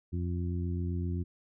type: harmonic tone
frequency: 87.7 Hz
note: F2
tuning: 8 cents sharp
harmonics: 1 / 2 / 3 / 4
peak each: -31 / -37 / -41 / -43 dBFS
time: 0.12-1.24 s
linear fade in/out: 20 ms
effects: none